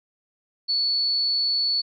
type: tone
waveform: sine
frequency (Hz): 4435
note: C#8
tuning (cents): 0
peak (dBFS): -20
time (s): 0.68-1.82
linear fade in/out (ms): 20
effects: none